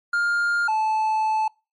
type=tone pair in turn; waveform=triangle; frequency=1407 / 871.4 Hz; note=F6 / A5; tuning=+12 / -17 cents; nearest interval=minor sixth; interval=829 cents; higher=first; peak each=-17 dBFS; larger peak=neither; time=0.13-0.68 / 0.68-1.48 s; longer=second; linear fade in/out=5 ms; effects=noise-tail reverb RT60 0.3 s tail -26 dB re dry + MP3 48 kbps